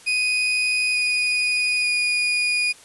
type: tone with pitch steps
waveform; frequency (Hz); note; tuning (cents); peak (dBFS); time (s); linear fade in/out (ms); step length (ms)
35% pulse; 2489 / 2472 / 2455; D#7 / D#7 / D#7; 0 / -12 / -24; -17; 0.06-2.73; 20; 890
effects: white hiss -47 dBFS RMS until 2.84 s + resampled to 24000 Hz